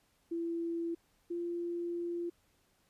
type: tone pair in turn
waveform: sine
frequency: 336.1 / 344.6 Hz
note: E4 / F4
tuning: +34 / -23 cents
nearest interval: unison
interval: 43 cents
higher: second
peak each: -33 / -34 dBFS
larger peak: first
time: 0.31-0.95 / 1.3-2.3 s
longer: second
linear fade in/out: 10 ms
effects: pink hiss -72 dBFS RMS until 2.89 s + resampled to 32000 Hz